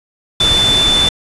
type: tone in noise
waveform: sine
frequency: 3520 Hz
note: A7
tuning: in tune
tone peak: -10 dBFS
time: 0.4-1.09 s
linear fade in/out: 5 ms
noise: pink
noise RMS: -18 dBFS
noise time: 0.4-1.09 s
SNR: +5 dB
effects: resampled to 24000 Hz